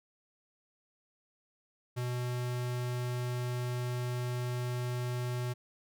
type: tone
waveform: square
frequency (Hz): 123.47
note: B2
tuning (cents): 0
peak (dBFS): -33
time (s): 1.96-5.54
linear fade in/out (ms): 20
effects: none